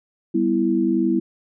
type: chord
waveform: sine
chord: E minor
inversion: first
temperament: equal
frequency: 196 / 246.9 / 329.6 Hz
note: G3 / B3 / E4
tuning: 0 / 0 / 0 cents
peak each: -23 / -22 / -19 dBFS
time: 0.34-1.2 s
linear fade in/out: 10 ms
effects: none